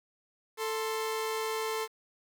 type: tone pair together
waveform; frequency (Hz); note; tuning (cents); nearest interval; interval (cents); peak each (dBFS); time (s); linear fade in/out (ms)
sawtooth; 441.9 / 1051; A4 / C6; +7 / +7; octave + minor third; 1500; -28 / -34; 0.57-1.88; 50
effects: 9-bit